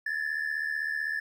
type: ring-modulated tone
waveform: triangle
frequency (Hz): 1746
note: A6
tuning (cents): -14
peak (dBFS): -23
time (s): 0.06-1.2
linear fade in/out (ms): 5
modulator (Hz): 37.9
effects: tanh soft clip ceiling -22 dBFS